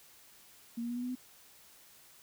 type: tone with pitch steps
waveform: sine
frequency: 233.1 / 236.9 / 240.8 / 244.7 / 248.7 / 252.7 Hz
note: A#3 / A#3 / B3 / B3 / B3 / B3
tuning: 0 / +28 / -44 / -16 / +12 / +40 cents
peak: -34 dBFS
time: 0.77-1.154 s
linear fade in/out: 10 ms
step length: 64 ms
effects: white hiss -59 dBFS RMS until 2.22 s